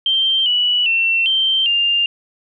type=tone with pitch steps; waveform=sine; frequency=3144 / 2947 / 2701 / 3131 / 2801 Hz; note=G7 / F#7 / E7 / G7 / F7; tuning=+4 / -8 / +42 / -3 / +4 cents; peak=-13 dBFS; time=0.06-2.06 s; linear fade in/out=2 ms; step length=400 ms; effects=none